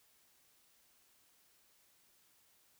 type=silence; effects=white hiss -70 dBFS RMS until 2.79 s